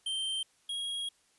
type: tone pair in turn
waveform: square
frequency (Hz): 3135 / 3290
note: G7 / G#7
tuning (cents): -1 / -17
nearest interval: minor second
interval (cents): 84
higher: second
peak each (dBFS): -32 / -34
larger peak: first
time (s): 0.06-0.43 / 0.69-1.09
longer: second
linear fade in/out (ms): 5
effects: white hiss -68 dBFS RMS until 1.38 s + resampled to 24000 Hz